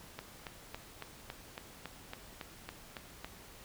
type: click train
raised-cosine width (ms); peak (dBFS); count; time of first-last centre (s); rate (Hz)
0.3; -25; 12; 0.19-3.246; 3.6
effects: pink hiss -54 dBFS RMS until 3.64 s